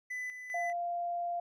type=tone with tremolo; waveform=triangle; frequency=2000 Hz; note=B6; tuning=21 cents sharp; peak=-34 dBFS; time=0.1-0.73 s; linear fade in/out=10 ms; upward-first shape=square; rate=2.5 Hz; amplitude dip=55%
type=tone with vibrato; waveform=sine; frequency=695 Hz; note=F5; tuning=9 cents flat; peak=-32 dBFS; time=0.54-1.4 s; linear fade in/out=5 ms; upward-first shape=triangle; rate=20 Hz; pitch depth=10 cents each way
effects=none